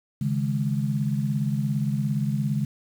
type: chord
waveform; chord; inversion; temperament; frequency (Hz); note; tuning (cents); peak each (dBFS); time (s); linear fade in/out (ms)
sine; C# suspended second; none; just; 138.59 / 155.92 / 207.9; C#3 / D#3 / G#3; 0 / +4 / +2; -25 / -29 / -27; 0.21-2.65; 5
effects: 8-bit